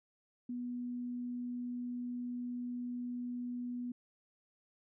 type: tone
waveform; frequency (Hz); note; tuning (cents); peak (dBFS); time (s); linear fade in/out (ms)
sine; 244.7; B3; -16; -37; 0.49-3.92; 5
effects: none